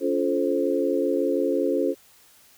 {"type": "tone cluster", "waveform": "sine", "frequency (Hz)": [282.1, 347.7, 434.7, 526], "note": ["C#4", "F4", "A4", "C5"], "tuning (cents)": [30, -8, -21, 9], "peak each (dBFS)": -26, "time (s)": [0, 1.95], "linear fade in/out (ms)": 50, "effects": ["white hiss -55 dBFS RMS until 2.57 s"]}